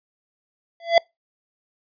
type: tone with exponential growth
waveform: square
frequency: 676 Hz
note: E5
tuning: 43 cents sharp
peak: -9 dBFS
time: 0.8-0.98 s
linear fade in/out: 2 ms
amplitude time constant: 39 ms
effects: noise-tail reverb RT60 0.2 s tail -26 dB re dry + resampled to 11025 Hz